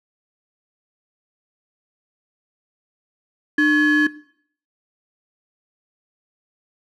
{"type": "ring-modulated tone", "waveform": "triangle", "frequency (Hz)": 699, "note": "F5", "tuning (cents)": 1, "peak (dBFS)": -8, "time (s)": [3.58, 4.07], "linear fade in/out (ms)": 5, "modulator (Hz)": 1000, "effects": ["noise-tail reverb RT60 0.6 s tail -19 dB re dry"]}